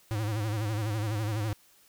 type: tone with vibrato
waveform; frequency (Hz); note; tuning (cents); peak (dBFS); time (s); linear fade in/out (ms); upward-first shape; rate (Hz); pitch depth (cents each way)
square; 107.3; A2; -43; -29; 0.11-1.53; 0; sine; 12; 93
effects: white hiss -61 dBFS RMS until 1.88 s